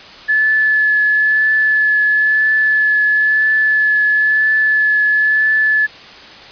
sine tone with vibrato, 1725 Hz, A6, 35 cents flat, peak -10 dBFS, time 0.28-5.87 s, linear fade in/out 20 ms, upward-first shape triangle, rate 1 Hz, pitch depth 17 cents each way, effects white hiss -36 dBFS RMS until 6.51 s + resampled to 11025 Hz

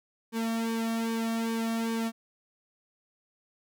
sawtooth tone with flanger, 227.2 Hz, A#3, 44 cents flat, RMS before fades -30 dBFS, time 0.32-2.12 s, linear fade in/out 50 ms, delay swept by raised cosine 1.5 to 2.02 ms, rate 2.5 Hz, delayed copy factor -1, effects none

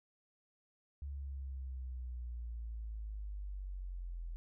sine linear sweep, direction down, 70.9 to 41.2 Hz, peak -40 dBFS, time 1.02-4.36 s, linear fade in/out 0 ms, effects none

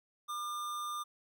square tone with amplitude modulation, 1200 Hz, D6, 37 cents sharp, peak -36 dBFS, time 0.28-1.04 s, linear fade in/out 20 ms, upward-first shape sine, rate 185 Hz, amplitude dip 25%, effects none

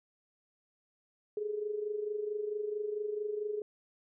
sine tone with amplitude modulation, 420 Hz, G#4, 19 cents sharp, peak -30 dBFS, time 1.37-3.62 s, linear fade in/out 2 ms, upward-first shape sine, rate 24.5 Hz, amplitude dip 65%, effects none

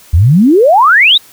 sine exponential sweep, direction up, 73.42 to 3927 Hz, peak -3 dBFS, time 0.13-1.18 s, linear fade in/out 10 ms, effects white hiss -40 dBFS RMS until 1.32 s

